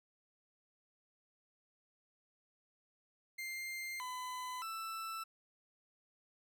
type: tone with pitch steps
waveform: 40% pulse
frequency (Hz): 2101 / 1007 / 1325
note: C7 / B5 / E6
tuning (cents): +7 / +33 / +9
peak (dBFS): -40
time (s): 3.38-5.24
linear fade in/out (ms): 10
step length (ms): 620
effects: none